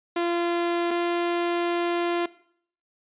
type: tone pair in turn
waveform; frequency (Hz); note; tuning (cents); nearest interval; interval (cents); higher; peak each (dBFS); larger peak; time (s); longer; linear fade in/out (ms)
sawtooth; 344.1 / 345.6; F4 / F4; -26 / -18; unison; 8; second; -19; neither; 0.16-0.91 / 0.91-2.26; second; 5
effects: noise-tail reverb RT60 0.6 s tail -19 dB re dry + resampled to 8000 Hz